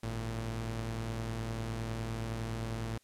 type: tone pair together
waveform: sawtooth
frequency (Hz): 51.74 / 113.3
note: G#1 / A#2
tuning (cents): -6 / -49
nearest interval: octave + major second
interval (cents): 1357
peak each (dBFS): -37 / -32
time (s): 0.03-2.98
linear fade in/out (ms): 5
effects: white hiss -69 dBFS RMS until 3.03 s + low-pass 11000 Hz 12 dB/octave